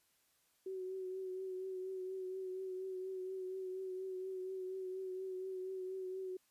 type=tone with vibrato; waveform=sine; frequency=375.1 Hz; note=F#4; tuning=24 cents sharp; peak=-40 dBFS; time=0.66-6.37 s; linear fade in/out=5 ms; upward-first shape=triangle; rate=4.2 Hz; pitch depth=34 cents each way; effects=white hiss -75 dBFS RMS until 6.5 s + resampled to 32000 Hz